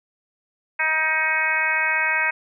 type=harmonic tone; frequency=315.3 Hz; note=D#4; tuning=23 cents sharp; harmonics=2 / 3 / 4 / 5 / 6 / 7 / 8; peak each=-35 / -28 / -33 / -24 / -25 / -24 / -26 dBFS; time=0.79-2.31 s; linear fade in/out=10 ms; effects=none